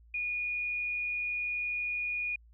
sine tone with amplitude modulation, 2447 Hz, D#7, 29 cents flat, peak -29 dBFS, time 0.14-2.36 s, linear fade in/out 5 ms, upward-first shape sine, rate 100 Hz, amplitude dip 35%, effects added 57 Hz sine -55 dBFS peak until 2.53 s

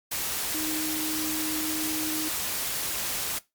sine tone in noise, 311.6 Hz, D#4, 3 cents sharp, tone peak -31 dBFS, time 0.54-2.29 s, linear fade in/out 10 ms, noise white, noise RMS -30 dBFS, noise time 0.11-3.39 s, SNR -4 dB, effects noise-tail reverb RT60 0.2 s tail -19 dB re dry + MP3 96 kbps

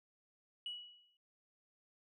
sine tone with exponential decay, 2930 Hz, F#7, 18 cents flat, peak -37 dBFS, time 0.66-1.17 s, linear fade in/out 2 ms, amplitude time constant 110 ms, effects tanh soft clip ceiling -36 dBFS

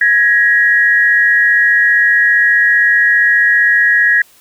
sine tone pair together, 1661.2 / 1896.4 Hz, G#6 / A#6, 0 / +29 cents, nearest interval major second, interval 229 cents, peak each -10 dBFS, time 0.01-4.22 s, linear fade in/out 5 ms, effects white hiss -47 dBFS RMS until 4.4 s

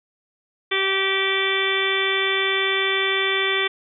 harmonic tone, 387.3 Hz, G4, 21 cents flat, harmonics 1 / 2 / 3 / 4 / 5 / 6 / 7 / 8 / 9, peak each -25 / -36 / -29 / -31 / -25 / -25 / -35 / -30 / -26 dBFS, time 0.71-3.68 s, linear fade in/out 10 ms, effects none

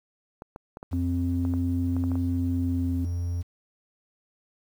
clicks, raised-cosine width 1 ms, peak -25 dBFS, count 11, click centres 0.421 / 0.561 / 0.771 / 0.829 / 0.93 / 1.451 / 1.538 / 1.966 / 2.039 / 2.117 / 2.155 s
triangle tone with pitch glide, 87.31 to 86.71 Hz, F2 to F2, 0 to -12 cents, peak -24 dBFS, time 0.91-3.43 s, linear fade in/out 20 ms, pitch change -12 cents, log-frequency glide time 2.05-3.07 s
sine tone, 261.6 Hz, C4, in tune, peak -27 dBFS, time 0.93-3.05 s, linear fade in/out 5 ms
effects 9-bit

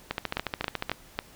two click trains, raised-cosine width 0.3 ms, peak -11 / -12 dBFS, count 4 / 12, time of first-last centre 0.37-1.19 / 0.11-0.896 s, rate 3.66 / 14 Hz, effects pink hiss -53 dBFS RMS until 1.35 s

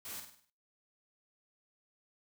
white noise with echo, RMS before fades -44 dBFS, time 0.05-0.2 s, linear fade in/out 2 ms, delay 50 ms, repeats 6, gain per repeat -6 dB, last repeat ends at 0.5 s, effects noise-tail reverb RT60 0.4 s tail -21 dB re dry

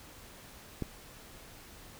click, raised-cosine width 3 ms, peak -20 dBFS, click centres 0.823 s, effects pink hiss -52 dBFS RMS until 1.99 s

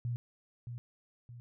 sine tone with echo, 120 Hz, B2, 49 cents flat, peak -32 dBFS, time 0.05-0.16 s, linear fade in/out 0 ms, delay 620 ms, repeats 2, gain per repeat -7 dB, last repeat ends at 1.4 s, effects none

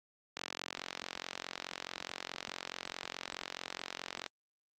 click train, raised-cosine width 0.2 ms, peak -20 dBFS, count 175, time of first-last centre 0.37-4.263 s, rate 44.7 Hz, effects high-pass 200 Hz 12 dB/octave + Opus 48 kbps

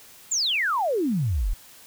sine exponential sweep, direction down, 7570 to 34.65 Hz, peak -21 dBFS, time 0.31-1.54 s, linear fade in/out 10 ms, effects white hiss -49 dBFS RMS until 1.86 s

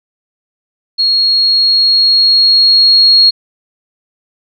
sine tone with level ramp, 4296 Hz, C8, 45 cents sharp, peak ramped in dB -8 to -3 dBFS, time 0.98-3.31 s, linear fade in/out 20 ms, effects none

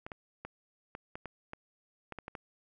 clicks, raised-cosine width 0.5 ms, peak -26 dBFS, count 11, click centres 0.065 / 0.118 / 0.45 / 0.951 / 1.155 / 1.257 / 1.534 / 2.123 / 2.187 / 2.281 / 2.352 s, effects none

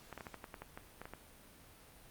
clicks, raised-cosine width 0.5 ms, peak -30 dBFS, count 12, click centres 0.127 / 0.177 / 0.208 / 0.268 / 0.343 / 0.442 / 0.542 / 0.62 / 0.775 / 1.016 / 1.055 / 1.136 s, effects pink hiss -59 dBFS RMS until 2.1 s + Opus 48 kbps

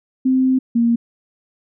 sine tone pair in turn, 260 / 233.9 Hz, C4 / A#3, -11 / +6 cents, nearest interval major second, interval 183 cents, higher first, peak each -12 dBFS, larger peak neither, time 0.25-0.59 / 0.75-0.96 s, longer first, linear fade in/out 10 ms, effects none

